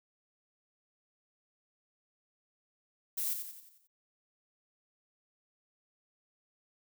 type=noise with echo; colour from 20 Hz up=violet; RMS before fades=-34 dBFS; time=3.17-3.34 s; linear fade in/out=10 ms; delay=89 ms; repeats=6; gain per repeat=-6 dB; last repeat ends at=3.874 s; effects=noise-tail reverb RT60 0.1 s tail -26 dB re dry